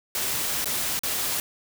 white noise with dropouts, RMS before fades -27 dBFS, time 0.15-1.4 s, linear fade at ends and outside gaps 1 ms, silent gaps 0.644-0.657 / 0.992-1.034 s, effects none

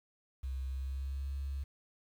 sine tone with pitch glide, 65.8 to 68.99 Hz, C2 to C#2, +10 to -8 cents, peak -34 dBFS, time 0.43-1.64 s, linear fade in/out 10 ms, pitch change +82 cents, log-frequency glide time 0.65-1.28 s, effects tanh soft clip ceiling -31 dBFS + 10-bit

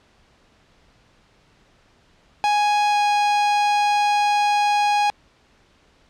45% pulse tone pair in turn, 830.6 / 826.9 Hz, G#5 / G#5, 0 / -8 cents, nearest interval unison, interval 8 cents, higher first, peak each -16 dBFS, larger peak neither, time 2.44-2.93 / 2.93-5.1 s, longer second, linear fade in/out 0 ms, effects pink hiss -57 dBFS RMS until 6.09 s + low-pass 5000 Hz 12 dB/octave

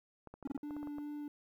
clicks, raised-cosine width 1 ms, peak -35 dBFS, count 11, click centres 0.273 / 0.34 / 0.427 / 0.474 / 0.512 / 0.577 / 0.708 / 0.766 / 0.83 / 0.873 / 0.984 s
triangle tone bursts, 277.2 Hz, C#4, in tune, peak -33 dBFS, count 3, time 0.45-0.569 s, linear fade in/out 5 ms, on 23 ms, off 25 ms
triangle tone with vibrato, 293.7 Hz, D4, in tune, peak -38 dBFS, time 0.63-1.28 s, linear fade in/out 2 ms, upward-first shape sine, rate 2.5 Hz, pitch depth 9 cents each way
effects 12-bit

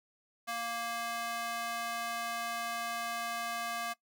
square tone with high-pass filter, 233.1 Hz, A#3, in tune, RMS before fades -37 dBFS, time 0.47-3.94 s, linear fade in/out 20 ms, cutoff 920 Hz, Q 1.3, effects noise-tail reverb RT60 0.1 s tail -19 dB re dry

